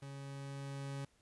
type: tone with level ramp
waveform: 40% pulse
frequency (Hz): 138.59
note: C#3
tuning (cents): 0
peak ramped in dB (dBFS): -45 to -39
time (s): 0.02-1.05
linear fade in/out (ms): 5
effects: pink hiss -72 dBFS RMS until 1.21 s + resampled to 24000 Hz